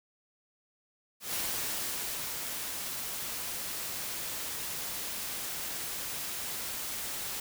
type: noise with ADSR envelope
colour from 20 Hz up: white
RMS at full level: -33 dBFS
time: 1.2-7.4 s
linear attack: 140 ms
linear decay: 1000 ms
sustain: -4 dB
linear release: 3 ms
effects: none